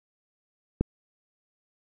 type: click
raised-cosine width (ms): 3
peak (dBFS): -10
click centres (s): 0.81
effects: none